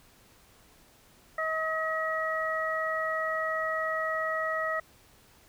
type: harmonic tone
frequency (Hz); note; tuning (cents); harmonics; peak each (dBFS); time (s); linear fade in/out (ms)
637; D#5; +41; 1 / 2 / 3; -32 / -32 / -32; 1.38-4.8; 5
effects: pink hiss -59 dBFS RMS until 5.48 s